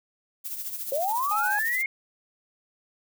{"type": "noise with tremolo", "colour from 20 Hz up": "violet", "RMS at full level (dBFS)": -32, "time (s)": [0.44, 1.83], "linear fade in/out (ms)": 20, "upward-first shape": "sine", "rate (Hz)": 14, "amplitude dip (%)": 55}
{"type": "linear sweep", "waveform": "sine", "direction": "up", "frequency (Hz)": [523.3, 2179], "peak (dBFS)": -24, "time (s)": [0.92, 1.86], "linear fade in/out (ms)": 2}
{"type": "tone", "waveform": "triangle", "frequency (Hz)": 837, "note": "G#5", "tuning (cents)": 13, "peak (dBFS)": -25, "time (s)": [1.31, 1.59], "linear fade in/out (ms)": 2}
{"effects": []}